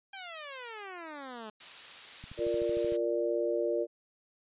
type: exponential sweep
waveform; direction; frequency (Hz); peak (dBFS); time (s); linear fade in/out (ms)
10% pulse; down; 801 to 209.8; -33; 0.13-1.5; 5
type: noise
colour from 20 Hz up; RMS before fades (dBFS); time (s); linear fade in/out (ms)
blue; -39; 1.6-2.97; 10
type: click train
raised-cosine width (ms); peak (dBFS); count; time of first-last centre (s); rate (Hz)
5; -34; 10; 2.24-2.922; 13.2
type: chord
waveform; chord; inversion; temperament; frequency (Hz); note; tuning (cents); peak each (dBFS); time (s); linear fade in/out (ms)
sine; Bb major; second; equal; 349.2 / 466.2 / 587.3; F4 / Bb4 / D5; 0 / 0 / 0; -32; 2.37-3.87; 50
effects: resampled to 8000 Hz